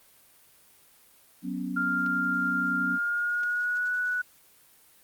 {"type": "chord", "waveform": "sine", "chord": "F# suspended fourth", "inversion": "none", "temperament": "just", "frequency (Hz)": [185, 246.7, 277.5], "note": ["F#3", "B3", "C#4"], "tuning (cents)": [0, -2, 2], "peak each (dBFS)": -34, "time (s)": [1.42, 2.99], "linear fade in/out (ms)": 50}
{"type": "tone with pitch glide", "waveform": "sine", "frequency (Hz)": [1396.9, 1476.5], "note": ["F6", "F#6"], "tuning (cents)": [0, -4], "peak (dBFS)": -25, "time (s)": [1.76, 4.22], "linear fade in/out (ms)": 10, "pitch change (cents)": 96, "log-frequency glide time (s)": [2.79, 3.93]}
{"type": "clicks", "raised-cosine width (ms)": 0.2, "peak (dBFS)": -28, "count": 2, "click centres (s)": [2.063, 3.434]}
{"effects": ["white hiss -58 dBFS RMS until 5.03 s", "Opus 32 kbps"]}